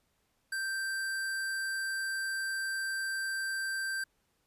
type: tone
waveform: square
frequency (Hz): 1568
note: G6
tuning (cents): 0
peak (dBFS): -33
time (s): 0.52-4.04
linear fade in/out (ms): 5
effects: pink hiss -75 dBFS RMS until 4.46 s + resampled to 32000 Hz